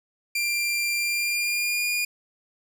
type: tone with pitch glide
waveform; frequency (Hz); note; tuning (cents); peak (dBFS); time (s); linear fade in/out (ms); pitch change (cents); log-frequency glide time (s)
sawtooth; 2377 to 2428; D7 to D#7; +20 to -43; -20; 0.35-2.05; 5; +37; 0.97-1.87
effects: none